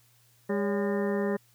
harmonic tone with a mistuned harmonic, 202.7 Hz, G#3, 42 cents flat, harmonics 1 / 2 / 3 / 4 / 5 / 6 / 7 / 8 / 9, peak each -29 / -29 / -34 / -43 / -42 / -46 / -48 / -49 / -40 dBFS, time 0.49-1.37 s, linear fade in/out 10 ms, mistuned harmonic 3, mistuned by -120 cents, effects added 119 Hz sine -64 dBFS peak until 1.54 s + white hiss -64 dBFS RMS until 1.54 s

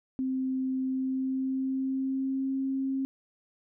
sine tone with pitch glide, 261.3 to 267.9 Hz, C4 to C4, -2 to +41 cents, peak -27 dBFS, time 0.19-3.05 s, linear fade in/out 0 ms, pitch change +43 cents, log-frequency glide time 0.83-2.54 s, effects none

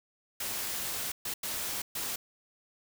white noise bursts at uneven times, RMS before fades -35 dBFS, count 4, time 0.4-1.12 / 1.25-1.34 / 1.43-1.82 / 1.95-2.16 s, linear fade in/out 5 ms, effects none

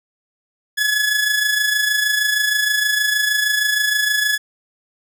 sawtooth tone with amplitude modulation, 1700 Hz, G#6, 40 cents sharp, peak -10 dBFS, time 0.77-4.38 s, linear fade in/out 20 ms, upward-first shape sine, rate 26.4 Hz, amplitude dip 50%, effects none

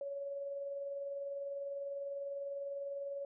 sine tone with tremolo, 560 Hz, C#5, 18 cents sharp, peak -37 dBFS, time 0.01-3.25 s, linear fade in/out 2 ms, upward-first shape sine, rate 20 Hz, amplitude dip 35%, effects none

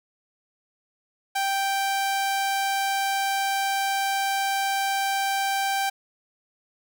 sawtooth tone, 784 Hz, G5, in tune, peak -19 dBFS, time 1.35-5.9 s, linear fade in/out 10 ms, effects none

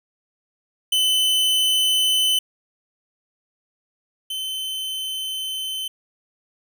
45% pulse tone pair in turn, 3031 / 3066 Hz, F#7 / G7, +41 / -39 cents, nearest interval unison, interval 20 cents, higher second, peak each -16 / -25 dBFS, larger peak first, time 0.92-2.39 / 4.3-5.88 s, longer second, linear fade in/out 5 ms, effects none

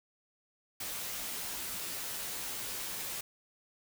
white noise with comb filter, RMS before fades -39 dBFS, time 0.8-3.21 s, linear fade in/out 5 ms, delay 13 ms, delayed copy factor -0.55, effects none

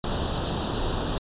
pink noise with comb filter, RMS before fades -27 dBFS, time 0.04-1.18 s, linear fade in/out 2 ms, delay 0.23 ms, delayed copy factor +0.9, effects resampled to 8000 Hz

